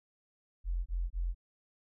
sine tone bursts, 43.65 Hz, F1, in tune, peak -30 dBFS, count 3, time 0.64-1.348 s, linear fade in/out 50 ms, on 220 ms, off 24 ms, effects none

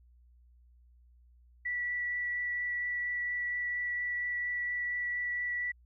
sine tone with vibrato, 1954 Hz, B6, 19 cents flat, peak -31 dBFS, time 1.65-5.72 s, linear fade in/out 10 ms, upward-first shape triangle, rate 4.3 Hz, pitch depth 8 cents each way, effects added 60 Hz sine -58 dBFS peak until 5.85 s

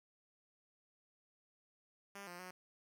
5% pulse tone with pitch steps, 199.6 / 176.1 / 183 Hz, G3 / F3 / F#3, +32 / +15 / -19 cents, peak -37 dBFS, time 2.15-2.51 s, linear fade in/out 5 ms, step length 120 ms, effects none

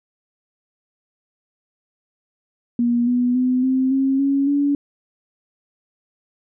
sine tone with pitch steps, 238.8 / 245.9 / 253.3 / 260.9 / 268.7 / 276.7 / 285 Hz, A#3 / B3 / B3 / C4 / C4 / C#4 / C#4, +42 / -7 / +44 / -5 / +46 / -3 / +48 cents, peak -15 dBFS, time 2.79-4.75 s, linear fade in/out 2 ms, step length 280 ms, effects none

